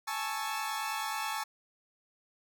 sawtooth chord, A major seventh, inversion third, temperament equal, 830.6 / 880 / 1108.7 / 1318.5 Hz, G#5 / A5 / C#6 / E6, 0 / 0 / 0 / 0 cents, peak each -36 / -33 / -35 / -37 dBFS, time 0.07-1.44 s, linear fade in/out 10 ms, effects none

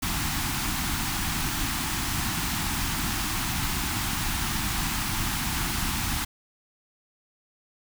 pink band-stop noise, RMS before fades -28 dBFS, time 0.02-6.25 s, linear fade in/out 10 ms, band 330 to 760 Hz, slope 48 dB/octave, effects none

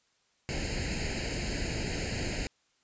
pink noise with comb filter, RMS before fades -33 dBFS, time 0.49-2.47 s, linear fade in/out 0 ms, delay 0.43 ms, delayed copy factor +0.9, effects white hiss -71 dBFS RMS until 2.83 s + resampled to 16000 Hz

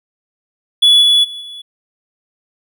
triangle tone with level steps, 3413 Hz, G#7, 47 cents sharp, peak -4 / -6 / -24 / -27 dBFS, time 0.82-1.62 s, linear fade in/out 10 ms, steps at 1.01 / 1.23 / 1.4 s, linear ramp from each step 20 ms, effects none

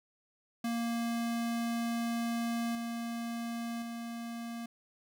square tone with level steps, 233.1 Hz, A#3, in tune, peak -32 / -36 / -39 dBFS, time 0.64-4.66 s, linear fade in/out 5 ms, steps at 2.75 / 3.82 s, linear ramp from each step 2 ms, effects none

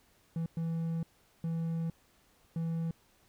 triangle tone bursts at uneven times, 164.81 Hz, E3, in tune, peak -29 dBFS, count 4, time 0.36-0.46 / 0.57-1.03 / 1.44-1.9 / 2.56-2.91 s, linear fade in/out 2 ms, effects pink hiss -67 dBFS RMS until 3.28 s

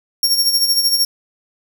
sawtooth tone with tremolo, 5530 Hz, F8, 18 cents flat, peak -8 dBFS, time 0.23-1.05 s, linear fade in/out 2 ms, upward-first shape sine, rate 13 Hz, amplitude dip 60%, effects 7-bit

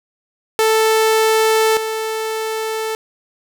sawtooth tone pair in turn, 440.7 / 440.7 Hz, A4 / A4, +3 / +3 cents, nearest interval unison, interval 0 cents, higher neither, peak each -8 / -16 dBFS, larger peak first, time 0.59-1.77 / 1.77-2.95 s, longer neither, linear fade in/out 0 ms, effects none

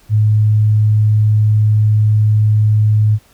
sine tone, 106.9 Hz, A2, 49 cents flat, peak -8 dBFS, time 0.09-3.19 s, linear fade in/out 50 ms, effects pink hiss -50 dBFS RMS until 3.33 s

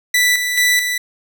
sawtooth tone with tremolo, 1975.5 Hz, B6, in tune, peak -8 dBFS, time 0.14-0.98 s, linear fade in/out 5 ms, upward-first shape square, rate 2.3 Hz, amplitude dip 50%, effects none

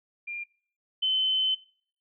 sine tone pair in turn, 2397 / 3056 Hz, D7 / G7, +35 / -45 cents, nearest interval major third, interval 420 cents, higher second, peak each -33 / -23 dBFS, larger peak second, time 0.27-0.44 / 1.02-1.55 s, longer second, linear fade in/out 10 ms, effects noise-tail reverb RT60 0.5 s tail -19 dB re dry

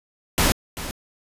pink noise with echo, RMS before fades -18 dBFS, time 0.38-0.52 s, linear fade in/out 0 ms, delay 390 ms, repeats 1, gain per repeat -13 dB, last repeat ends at 0.91 s, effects resampled to 32000 Hz

